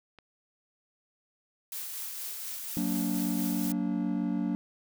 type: clicks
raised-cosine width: 0.3 ms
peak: -34 / -41 dBFS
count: 2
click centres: 0.187 / 1.854 s
type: noise with tremolo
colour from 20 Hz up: blue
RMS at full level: -37 dBFS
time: 1.72-3.72 s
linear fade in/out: 2 ms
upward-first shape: sine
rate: 4.2 Hz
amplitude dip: 25%
type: chord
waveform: triangle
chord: Gb augmented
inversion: none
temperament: just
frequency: 185 / 231.2 / 289.1 Hz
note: Gb3 / Bb3 / D4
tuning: 0 / -14 / -27 cents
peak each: -30 dBFS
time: 2.77-4.55 s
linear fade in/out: 0 ms
effects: none